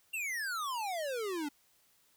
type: exponential sweep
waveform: square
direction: down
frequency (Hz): 2794 to 279.5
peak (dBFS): -35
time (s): 0.13-1.49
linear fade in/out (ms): 10
effects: white hiss -69 dBFS RMS until 2.16 s